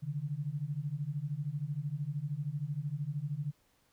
sine beating tone pair, 138.59 / 151.59 Hz, C#3 / D#3, 0 / -45 cents, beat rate 13 Hz, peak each -37 / -36 dBFS, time 0.02-3.52 s, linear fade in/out 20 ms, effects pink hiss -71 dBFS RMS until 3.92 s

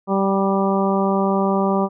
harmonic tone with a mistuned harmonic, 194.8 Hz, G3, 11 cents flat, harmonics 1 / 2 / 3 / 4 / 5 / 6, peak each -19 / -22 / -24 / -25 / -26 / -27 dBFS, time 0.07-1.89 s, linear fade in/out 50 ms, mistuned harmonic 6, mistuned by +21 cents, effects none

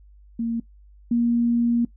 sine tone pair in turn, 230.8 / 236.2 Hz, A#3 / A#3, -17 / +23 cents, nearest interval unison, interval 40 cents, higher second, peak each -22 / -17 dBFS, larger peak second, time 0.39-0.6 / 1.11-1.85 s, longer second, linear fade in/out 5 ms, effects noise-tail reverb RT60 0.1 s tail -19 dB re dry + added 50 Hz sine -47 dBFS peak until 1.96 s

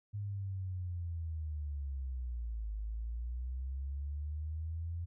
sine linear two-way sweep, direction down then up, 103.8 to 51.91 to 86.1 Hz, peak -36 dBFS, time 0.13-5.06 s, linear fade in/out 20 ms, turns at 2.74 s, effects none

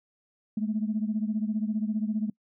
sine beating tone pair, 210.7 / 225.7 Hz, G#3 / A3, +25 / +44 cents, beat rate 15 Hz, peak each -27 / -30 dBFS, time 0.57-2.3 s, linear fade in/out 5 ms, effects noise-tail reverb RT60 0.1 s tail -25 dB re dry + tanh soft clip ceiling -18 dBFS

